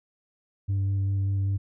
sine tone with vibrato, 98 Hz, G2, in tune, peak -20 dBFS, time 0.68-1.58 s, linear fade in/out 20 ms, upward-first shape square, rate 5.1 Hz, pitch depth 8 cents each way, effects tanh soft clip ceiling -22 dBFS

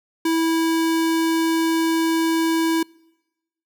square tone, 326.9 Hz, E4, 14 cents flat, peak -18 dBFS, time 0.25-2.83 s, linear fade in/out 5 ms, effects noise-tail reverb RT60 1.0 s tail -26 dB re dry

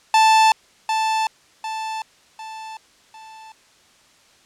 45% pulse tone with echo, 880 Hz, A5, in tune, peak -11 dBFS, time 0.14-0.52 s, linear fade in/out 2 ms, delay 750 ms, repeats 4, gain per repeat -7 dB, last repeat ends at 3.52 s, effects white hiss -54 dBFS RMS until 4.45 s + low-pass 7000 Hz 12 dB/octave

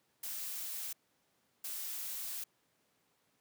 blue noise bursts at uneven times, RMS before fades -41 dBFS, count 2, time 0.23-0.93 / 1.64-2.44 s, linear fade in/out 5 ms, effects pink hiss -75 dBFS RMS until 3.4 s + high-pass 150 Hz 12 dB/octave

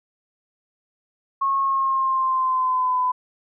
sine tone with pitch glide, 1090 to 1005.3 Hz, C#6 to B5, -29 to +30 cents, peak -18 dBFS, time 1.41-3.12 s, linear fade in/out 10 ms, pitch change -141 cents, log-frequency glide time 1.61-2.99 s, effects none

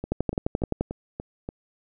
two click trains, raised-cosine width 2 ms, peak -18 / -10 dBFS, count 6 / 9, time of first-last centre 0.04-1.489 / 0.12-0.81 s, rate 3.45 / 11.6 Hz, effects none

